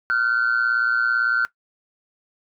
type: tone pair together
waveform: sine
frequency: 1396.9 / 1514.8 Hz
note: F6 / F#6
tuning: 0 / +40 cents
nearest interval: minor second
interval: 140 cents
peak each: -19 dBFS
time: 0.1-1.45 s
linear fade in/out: 0 ms
effects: noise-tail reverb RT60 0.1 s tail -19 dB re dry + tanh soft clip ceiling -13 dBFS